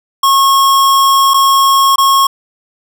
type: tone with dropouts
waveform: square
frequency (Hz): 1090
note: C#6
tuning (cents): -29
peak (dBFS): -7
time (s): 0.23-2.27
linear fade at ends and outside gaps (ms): 5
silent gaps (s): 1.337-1.341 / 1.959-1.981
effects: none